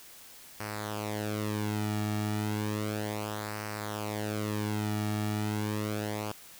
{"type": "tone with flanger", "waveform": "sawtooth", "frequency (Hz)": 105.8, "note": "G#2", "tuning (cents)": 33, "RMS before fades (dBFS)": -33, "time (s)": [0.6, 6.32], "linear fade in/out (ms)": 5, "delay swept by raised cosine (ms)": [0.28, 1.98], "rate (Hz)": 0.33, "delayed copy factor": -0.7, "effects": ["white hiss -51 dBFS RMS until 6.59 s"]}